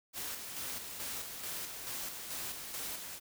white noise with tremolo, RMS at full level -40 dBFS, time 0.13-3.2 s, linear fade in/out 50 ms, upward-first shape square, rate 2.3 Hz, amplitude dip 40%, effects none

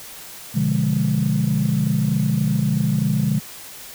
sine chord, B diminished seventh, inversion none, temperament equal, 123.47 / 146.83 / 174.61 / 207.7 Hz, B2 / D3 / F3 / Ab3, 0 / 0 / 0 / 0 cents, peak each -23 / -20 / -23 / -21 dBFS, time 0.54-3.4 s, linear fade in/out 20 ms, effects tanh soft clip ceiling -9 dBFS + white hiss -38 dBFS RMS until 3.94 s

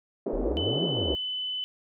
white band-pass noise, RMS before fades -30 dBFS, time 0.26-1.15 s, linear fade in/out 5 ms, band 240 to 510 Hz, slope 24 dB/octave
sine exponential two-way sweep, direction up then down, 33.37 to 183.8 to 62.5 Hz, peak -30 dBFS, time 0.33-1.15 s, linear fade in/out 0 ms, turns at 0.84 s
sine tone, 3012 Hz, F#7, 30 cents sharp, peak -29 dBFS, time 0.57-1.64 s, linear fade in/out 0 ms
effects none

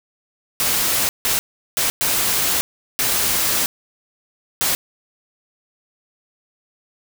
white noise bursts at uneven times, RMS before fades -19 dBFS, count 6, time 0.6-1.09 / 1.25-1.39 / 1.77-1.9 / 2.01-2.61 / 2.99-3.66 / 4.61-4.75 s, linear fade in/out 0 ms, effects none

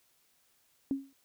sine tone with exponential decay, 273 Hz, C#4, 26 cents flat, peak -25 dBFS, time 0.91-1.13 s, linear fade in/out 1 ms, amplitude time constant 47 ms, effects white hiss -70 dBFS RMS until 1.24 s

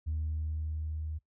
sine tone with level ramp, 77.78 Hz, D#2, in tune, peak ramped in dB -29 to -34 dBFS, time 0.06-1.19 s, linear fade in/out 20 ms, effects noise-tail reverb RT60 0.1 s tail -19 dB re dry + tanh soft clip ceiling -27 dBFS

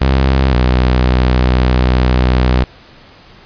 sawtooth tone pair in turn, 66.4 / 62.67 Hz, C2 / B1, +26 / +26 cents, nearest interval minor second, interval 100 cents, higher first, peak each -5 dBFS, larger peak neither, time 0.01-0.54 / 0.54-2.64 s, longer second, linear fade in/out 5 ms, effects pink hiss -41 dBFS RMS until 3.45 s + resampled to 11025 Hz

